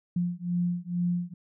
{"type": "beating tone pair", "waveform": "sine", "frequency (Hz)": [174.61, 176.81], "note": ["F3", "F3"], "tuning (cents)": [0, 22], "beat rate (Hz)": 2.2, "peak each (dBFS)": -29, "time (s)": [0.16, 1.34], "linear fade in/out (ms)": 5, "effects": []}